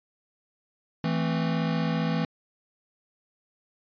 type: chord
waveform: square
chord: A minor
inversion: second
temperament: equal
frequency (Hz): 164.81 / 220 / 261.6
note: E3 / A3 / C4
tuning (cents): 0 / 0 / 0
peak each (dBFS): -27 / -31 / -33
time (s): 1.04-2.25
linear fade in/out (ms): 2
effects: resampled to 11025 Hz